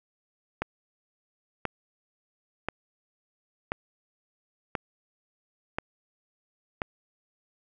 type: click train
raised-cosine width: 0.5 ms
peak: -13 dBFS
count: 7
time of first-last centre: 0.62-6.818 s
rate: 0.968 Hz
effects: none